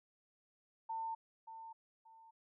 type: tone with echo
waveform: sine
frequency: 899 Hz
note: A5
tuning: 37 cents sharp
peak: -38 dBFS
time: 0.89-1.15 s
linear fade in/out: 10 ms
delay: 580 ms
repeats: 2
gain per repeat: -10 dB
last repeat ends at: 2.31 s
effects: none